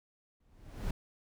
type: noise with exponential growth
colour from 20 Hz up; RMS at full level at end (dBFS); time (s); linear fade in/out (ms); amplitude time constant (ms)
brown; -32; 0.4-0.91; 5; 110
effects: none